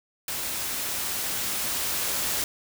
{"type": "noise with level ramp", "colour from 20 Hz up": "white", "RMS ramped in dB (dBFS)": [-31, -27], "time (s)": [0.28, 2.44], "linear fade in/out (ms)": 2, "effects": []}